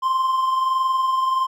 triangle tone pair together, 1046.5 / 1067.9 Hz, C6 / C6, 0 / +35 cents, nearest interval unison, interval 35 cents, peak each -16 / -27 dBFS, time 0.02-1.47 s, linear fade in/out 20 ms, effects none

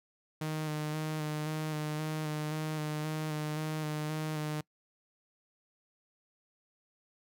sawtooth tone with vibrato, 153.8 Hz, D#3, 20 cents flat, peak -29 dBFS, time 0.41-4.61 s, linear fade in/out 5 ms, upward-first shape square, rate 1.9 Hz, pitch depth 19 cents each way, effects noise-tail reverb RT60 0.1 s tail -24 dB re dry

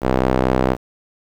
sawtooth tone with band-pass filter, 64.2 Hz, C2, 32 cents flat, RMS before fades -17 dBFS, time 0.01-0.77 s, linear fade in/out 50 ms, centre 540 Hz, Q 0.76, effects 7-bit

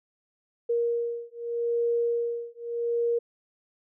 sine beating tone pair, 470 / 470.81 Hz, A#4 / A#4, +14 / +17 cents, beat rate 0.81 Hz, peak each -28 dBFS, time 0.69-3.19 s, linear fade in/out 10 ms, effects none

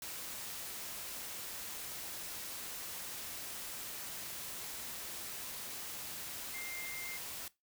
sine tone in noise, 2103 Hz, C7, 8 cents sharp, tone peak -44 dBFS, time 6.54-7.17 s, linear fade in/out 2 ms, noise white, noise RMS -44 dBFS, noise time 0.02-7.48 s, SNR -3 dB, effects noise-tail reverb RT60 0.2 s tail -19 dB re dry

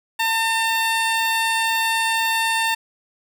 15% pulse tone, 902 Hz, A5, 43 cents sharp, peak -12 dBFS, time 0.19-2.75 s, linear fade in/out 10 ms, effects none

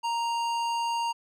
sine tone with hard clipping, 932.3 Hz, A#5, in tune, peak -28 dBFS, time 0.03-1.13 s, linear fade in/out 20 ms, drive 14 dB, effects none

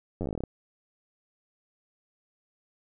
slowing click train, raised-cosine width 2 ms, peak -19 dBFS, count 13, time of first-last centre 0.21-0.437 s, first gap 10 ms, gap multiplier 1.11, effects none

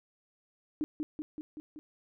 sine tone with echo, 304.5 Hz, D#4, 37 cents flat, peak -28 dBFS, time 0.81-0.84 s, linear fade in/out 0 ms, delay 190 ms, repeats 5, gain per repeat -3 dB, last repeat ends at 1.79 s, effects none

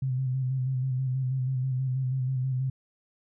sine tone with vibrato, 130 Hz, C3, 11 cents flat, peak -25 dBFS, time 0.02-2.7 s, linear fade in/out 5 ms, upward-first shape square, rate 6.2 Hz, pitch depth 35 cents each way, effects none

